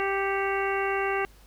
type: harmonic tone with a mistuned harmonic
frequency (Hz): 392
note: G4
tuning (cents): 0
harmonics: 1 / 2 / 3 / 4 / 5 / 6 / 7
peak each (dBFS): -28 / -31 / -33 / -34 / -35 / -36 / -36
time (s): 0-1.25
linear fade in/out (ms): 0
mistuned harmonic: 6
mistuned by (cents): -94
effects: added 50 Hz sine -51 dBFS peak until 1.46 s + pink hiss -58 dBFS RMS until 1.46 s